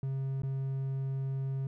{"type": "tone with dropouts", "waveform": "triangle", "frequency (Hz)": 134.7, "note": "C#3", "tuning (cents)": -49, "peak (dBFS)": -29, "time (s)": [0.03, 1.67], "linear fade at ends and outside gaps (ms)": 2, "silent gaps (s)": [0.42, 0.433], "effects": []}